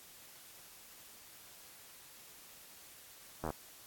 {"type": "slowing click train", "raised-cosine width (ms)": 1, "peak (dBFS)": -23, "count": 6, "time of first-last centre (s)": [3.44, 3.504], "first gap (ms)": 12, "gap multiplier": 1.03, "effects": ["white hiss -56 dBFS RMS until 3.86 s", "AAC 64 kbps"]}